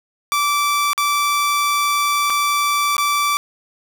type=tone with dropouts; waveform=sawtooth; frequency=1163 Hz; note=D6; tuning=17 cents flat; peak=-12 dBFS; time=0.32-3.37 s; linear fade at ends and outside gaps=0 ms; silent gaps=0.932-0.978 / 2.299-2.303 / 2.967-2.981 s; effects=none